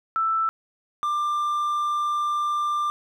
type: tone pair in turn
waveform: sine / triangle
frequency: 1324 / 1188.8 Hz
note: E6 / D6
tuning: +7 / +21 cents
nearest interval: major second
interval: 186 cents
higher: first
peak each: -20 dBFS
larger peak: neither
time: 0.16-0.49 / 1.03-2.9 s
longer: second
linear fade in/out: 0 ms
effects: none